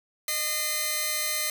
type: tone pair together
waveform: 5% pulse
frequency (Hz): 613 / 2062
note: D#5 / C7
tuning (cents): -26 / -26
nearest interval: octave + major sixth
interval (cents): 2100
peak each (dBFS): -21 / -17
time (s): 0.28-1.5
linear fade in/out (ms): 2
effects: none